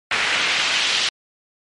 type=noise with band-pass filter sweep; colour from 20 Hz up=pink; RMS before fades=-20 dBFS; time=0.11-1.09 s; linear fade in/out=2 ms; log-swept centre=2100 to 3500 Hz; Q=1.5; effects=low-pass 8000 Hz 12 dB/octave + MP3 48 kbps

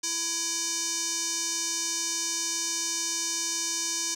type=tone with band-pass filter; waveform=square; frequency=333.5 Hz; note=E4; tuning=20 cents sharp; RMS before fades=-30 dBFS; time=0.03-4.15 s; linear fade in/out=10 ms; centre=6200 Hz; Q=3.5; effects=none

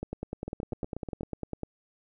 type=two click trains; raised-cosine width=2 ms; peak=-20 / -22 dBFS; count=17 / 7; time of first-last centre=0.03-1.633 / 0.48-1.209 s; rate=9.98 / 8.23 Hz; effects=none

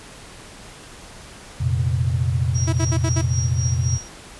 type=chord; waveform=sine; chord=F suspended fourth; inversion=none; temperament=just; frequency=87.31 / 116.41 / 130.96 Hz; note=F2 / Bb2 / C3; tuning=0 / -2 / +2 cents; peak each=-22 dBFS; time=1.6-3.98 s; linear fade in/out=10 ms
type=tone with tremolo; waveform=sine; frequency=5680 Hz; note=F8; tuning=28 cents sharp; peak=-26 dBFS; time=2.54-4.09 s; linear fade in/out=20 ms; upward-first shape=sine; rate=3.8 Hz; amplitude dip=85%
type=tone bursts; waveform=sawtooth; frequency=326.2 Hz; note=E4; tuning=18 cents flat; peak=-19 dBFS; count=5; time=2.67-3.217 s; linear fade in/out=10 ms; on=59 ms; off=63 ms
effects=pink hiss -41 dBFS RMS until 4.39 s + resampled to 24000 Hz

